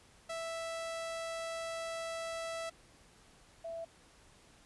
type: tone pair in turn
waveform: sawtooth / sine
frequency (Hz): 659.3 / 663.5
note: E5 / E5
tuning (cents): 0 / +11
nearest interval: unison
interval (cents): 11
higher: second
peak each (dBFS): -34 / -39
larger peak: first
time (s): 0.29-2.7 / 3.64-3.85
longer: first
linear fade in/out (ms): 10
effects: pink hiss -62 dBFS RMS until 4.65 s + resampled to 24000 Hz